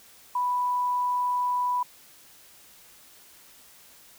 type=tone; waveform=sine; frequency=987.8 Hz; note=B5; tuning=in tune; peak=-23 dBFS; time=0.35-1.83 s; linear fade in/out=5 ms; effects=white hiss -53 dBFS RMS until 4.18 s